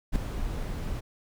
brown noise with ADSR envelope, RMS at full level -23 dBFS, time 0.12-1.01 s, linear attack 38 ms, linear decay 4 ms, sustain -9 dB, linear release 22 ms, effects none

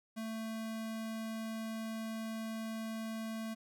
square tone, 222.5 Hz, A3, 20 cents sharp, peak -39 dBFS, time 0.16-3.55 s, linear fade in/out 20 ms, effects none

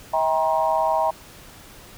sine tone cluster, 642 / 792 / 947 / 1068 Hz, E5 / G5 / A#5 / C6, -46 / +18 / +27 / +35 cents, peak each -22 / -24 / -22 / -30 dBFS, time 0.13-1.11 s, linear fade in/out 10 ms, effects pink hiss -45 dBFS RMS until 1.97 s

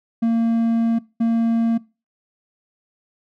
triangle tone pair in turn, 229.3 / 229.3 Hz, A#3 / A#3, -28 / -28 cents, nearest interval unison, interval 0 cents, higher neither, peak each -13 dBFS, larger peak neither, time 0.22-0.99 / 1.2-1.78 s, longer first, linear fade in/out 10 ms, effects noise-tail reverb RT60 0.3 s tail -22 dB re dry

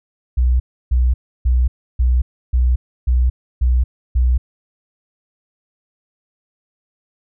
sine tone bursts, 62 Hz, B1, 7 cents sharp, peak -11 dBFS, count 8, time 0.37-4.38 s, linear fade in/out 10 ms, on 230 ms, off 310 ms, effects none

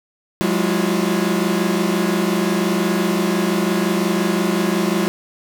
45% pulse tone cluster, 181.2 / 206.9 / 331.5 / 352.3 / 377.8 Hz, F#3 / G#3 / E4 / F4 / F#4, -36 / -6 / +10 / +15 / +36 cents, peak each -22 / -21 / -24 / -24 / -27 dBFS, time 0.41-5.08 s, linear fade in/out 0 ms, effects none

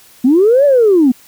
sine linear two-way sweep, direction up then down, 236 to 587.3 to 236 Hz, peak -5 dBFS, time 0.24-1.12 s, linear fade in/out 10 ms, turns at 0.65 s, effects tanh soft clip ceiling -1 dBFS + white hiss -44 dBFS RMS until 1.27 s

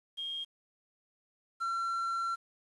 sine / triangle tone pair in turn, 3232 / 1358.9 Hz, G#7 / F6, -48 / -48 cents, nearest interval octave + minor third, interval 1500 cents, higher first, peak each -35 / -29 dBFS, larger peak second, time 0.17-0.45 / 1.6-2.36 s, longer second, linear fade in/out 20 ms, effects resampled to 24000 Hz + 10-bit

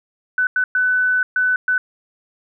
sine tone bursts at uneven times, 1500 Hz, F#6, 23 cents sharp, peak -14 dBFS, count 5, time 0.38-0.47 / 0.56-0.64 / 0.75-1.23 / 1.36-1.56 / 1.68-1.78 s, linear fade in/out 2 ms, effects none

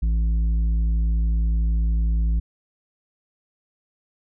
triangle tone with tanh clipping, 55.4 Hz, A1, 13 cents sharp, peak -19 dBFS, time 0.02-2.4 s, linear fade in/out 10 ms, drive 11 dB, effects none

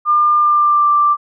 sine tone with pitch glide, 1200 to 1177.3 Hz, D6 to D6, +37 to +4 cents, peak -9 dBFS, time 0.05-1.17 s, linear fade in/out 50 ms, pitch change -33 cents, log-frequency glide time 0.39-0.89 s, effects none

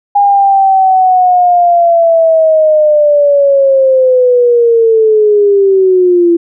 sine linear sweep, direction down, 814 to 337.1 Hz, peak -4 dBFS, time 0.15-6.37 s, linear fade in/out 10 ms, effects none

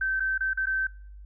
sine tone with dropouts, 1547 Hz, G6, 23 cents flat, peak -24 dBFS, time 0.01-0.87 s, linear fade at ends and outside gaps 5 ms, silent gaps 0.198-0.203 / 0.379-0.406 / 0.534-0.573 / 0.658-0.668 s, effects noise-tail reverb RT60 0.6 s tail -25 dB re dry + added 50 Hz sine -42 dBFS peak until 1.25 s

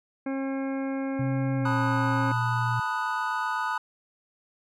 harmonic tone, 270 Hz, C#4, 45 cents flat, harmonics 1 / 2 / 3 / 4 / 5 / 6 / 8 / 9, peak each -28 / -35 / -41 / -45 / -48 / -44 / -46 / -53 dBFS, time 0.26-2.32 s, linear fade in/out 5 ms
sine tone with pitch glide, 130.5 to 118.98 Hz, C3 to A#2, -4 to +36 cents, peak -26 dBFS, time 1.19-2.8 s, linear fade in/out 5 ms, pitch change -160 cents, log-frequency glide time 1.56-1.72 s
triangle chord, B dominant seventh, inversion third, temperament equal, 880 / 987.8 / 1244.5 / 1480 Hz, A5 / B5 / D#6 / F#6, 0 / 0 / 0 / 0 cents, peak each -30 dBFS, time 1.65-3.78 s, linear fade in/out 5 ms
effects none

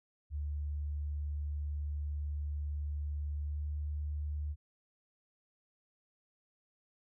sine tone with pitch glide, 73.5 to 74.27 Hz, D2 to D2, +2 to +20 cents, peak -34 dBFS, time 0.3-4.56 s, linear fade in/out 50 ms, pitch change +18 cents, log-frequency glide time 3.43-3.63 s, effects none

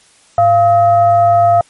sine tone with frequency modulation, 691 Hz, F5, 19 cents flat, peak -6 dBFS, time 0.38-1.61 s, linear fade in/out 2 ms, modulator 585 Hz, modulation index 0.42, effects white hiss -48 dBFS RMS until 1.69 s + MP3 48 kbps

